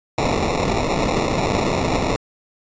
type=noise with sample-and-hold; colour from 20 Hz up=white; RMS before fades=-20 dBFS; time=0.18-2.16 s; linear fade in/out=0 ms; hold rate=1575 Hz; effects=resampled to 16000 Hz

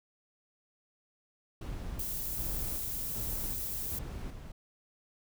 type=noise with tremolo; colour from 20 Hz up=brown; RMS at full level=-39 dBFS; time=1.61-4.52 s; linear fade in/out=5 ms; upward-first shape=square; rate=1.3 Hz; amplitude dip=45%
type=noise; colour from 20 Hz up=violet; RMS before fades=-37 dBFS; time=1.99-3.99 s; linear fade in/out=5 ms
effects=none

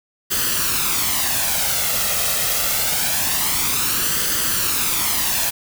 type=noise with flanger; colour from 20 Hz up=white; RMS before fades=-20 dBFS; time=0.3-5.51 s; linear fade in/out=20 ms; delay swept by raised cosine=0.64 to 1.56 ms; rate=0.25 Hz; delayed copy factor=+0.55; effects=none

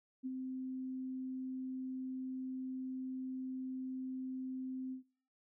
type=tone with ADSR envelope; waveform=sine; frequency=259.4 Hz; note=C4; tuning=15 cents flat; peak=-36 dBFS; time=0.23-5.03 s; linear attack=30 ms; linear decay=30 ms; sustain=-3 dB; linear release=110 ms; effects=noise-tail reverb RT60 0.5 s tail -21 dB re dry

